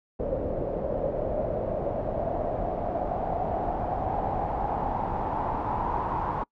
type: noise with low-pass filter sweep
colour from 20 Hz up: pink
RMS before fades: -29 dBFS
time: 0.19-6.44 s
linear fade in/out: 10 ms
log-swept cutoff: 530 to 970 Hz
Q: 5.7
effects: noise-tail reverb RT60 0.1 s tail -26 dB re dry